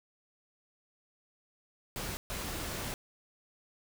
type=noise bursts at uneven times; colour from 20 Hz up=pink; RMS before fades=-38 dBFS; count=2; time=1.96-2.17 / 2.3-2.94 s; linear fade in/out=0 ms; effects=none